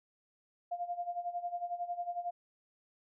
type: tone with tremolo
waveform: sine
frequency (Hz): 701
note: F5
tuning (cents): +6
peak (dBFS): -32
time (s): 0.71-2.31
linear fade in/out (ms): 10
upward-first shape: sine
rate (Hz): 11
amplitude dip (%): 80
effects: none